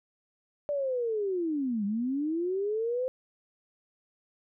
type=linear two-way sweep; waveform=sine; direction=down then up; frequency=590 to 196.2 to 520 Hz; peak=-27 dBFS; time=0.69-3.08 s; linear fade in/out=0 ms; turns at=1.85 s; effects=none